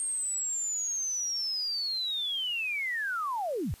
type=linear sweep; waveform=sine; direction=down; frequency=8630 to 55.5 Hz; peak=-29 dBFS; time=0-3.74 s; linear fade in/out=0 ms; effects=white hiss -55 dBFS RMS until 3.8 s + resampled to 32000 Hz